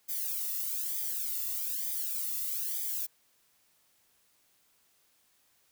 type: noise with flanger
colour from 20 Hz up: violet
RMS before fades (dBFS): -34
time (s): 0.08-3.07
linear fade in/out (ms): 20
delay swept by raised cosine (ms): 0.72 to 1.29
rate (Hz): 1.1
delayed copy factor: -0.95
effects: white hiss -69 dBFS RMS until 5.71 s